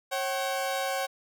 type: tone pair together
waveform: sawtooth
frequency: 544 / 761 Hz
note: C#5 / F#5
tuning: -33 / +48 cents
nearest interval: tritone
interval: 581 cents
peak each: -27 dBFS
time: 0.11-1.07 s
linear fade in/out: 20 ms
effects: none